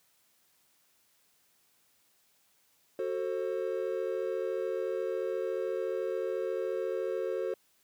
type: chord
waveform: triangle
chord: F# diminished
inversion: none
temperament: just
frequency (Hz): 370 / 444 / 532.8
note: F#4 / A4 / C5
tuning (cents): 0 / +16 / +31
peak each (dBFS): -33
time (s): 2.99-7.54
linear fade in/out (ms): 2
effects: white hiss -69 dBFS RMS until 7.83 s + high-pass 80 Hz 12 dB/octave